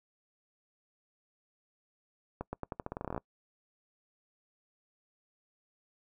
accelerating click train, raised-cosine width 1 ms, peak -22 dBFS, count 16, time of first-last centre 2.41-3.178 s, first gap 120 ms, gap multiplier 0.86, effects noise-tail reverb RT60 0.1 s tail -24 dB re dry

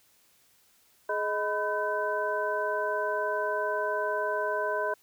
sine tone cluster, 421.7 / 626 / 999 / 1529 Hz, G#4 / D#5 / B5 / G6, +26 / +10 / +20 / -44 cents, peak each -33 / -31 / -32 / -33 dBFS, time 1.09-4.94 s, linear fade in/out 5 ms, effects white hiss -64 dBFS RMS until 5.02 s

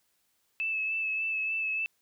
sine tone with vibrato, 2617 Hz, E7, 13 cents flat, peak -28 dBFS, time 0.6-1.86 s, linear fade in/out 0 ms, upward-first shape sine, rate 3.4 Hz, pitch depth 22 cents each way, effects white hiss -73 dBFS RMS until 2.01 s

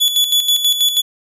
40% pulse tone with tremolo, 3426 Hz, A7, 47 cents flat, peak -9 dBFS, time 0-1.02 s, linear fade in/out 20 ms, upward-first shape square, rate 6.2 Hz, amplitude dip 60%, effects none

